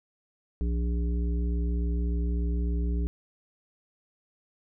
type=harmonic tone with a mistuned harmonic; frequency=58.27 Hz; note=A#1; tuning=in tune; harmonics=1 / 3 / 5 / 7; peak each=-25 / -35 / -39 / -42 dBFS; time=0.61-3.07 s; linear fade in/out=0 ms; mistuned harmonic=1; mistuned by=+100 cents; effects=none